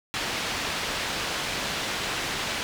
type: low-pass noise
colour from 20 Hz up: white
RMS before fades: -30 dBFS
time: 0.14-2.63 s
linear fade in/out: 0 ms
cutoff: 3800 Hz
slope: 12 dB/octave
effects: none